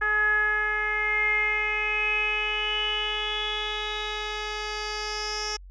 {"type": "tone with low-pass filter sweep", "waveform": "10% pulse", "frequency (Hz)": 423.3, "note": "G#4", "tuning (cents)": 33, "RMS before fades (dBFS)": -27, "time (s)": [0.01, 5.57], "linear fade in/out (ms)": 10, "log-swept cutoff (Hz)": [1600, 5400], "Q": 9.5, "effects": ["added 46 Hz sine -42 dBFS peak until 5.7 s"]}